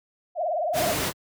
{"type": "tone with vibrato", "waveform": "sine", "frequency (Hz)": 659.3, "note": "E5", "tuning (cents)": 0, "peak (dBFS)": -23, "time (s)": [0.35, 0.96], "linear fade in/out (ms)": 50, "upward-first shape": "triangle", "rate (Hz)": 19, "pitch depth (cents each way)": 200}
{"type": "noise", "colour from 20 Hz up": "pink", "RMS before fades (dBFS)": -26, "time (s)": [0.73, 1.13], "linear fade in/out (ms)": 50}
{"effects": ["high-pass 100 Hz 12 dB/octave"]}